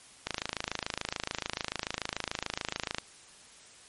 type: click train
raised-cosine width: 0.2 ms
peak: -13 dBFS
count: 74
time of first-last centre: 0.27-2.984 s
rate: 26.9 Hz
effects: white hiss -54 dBFS RMS until 3.88 s + MP3 48 kbps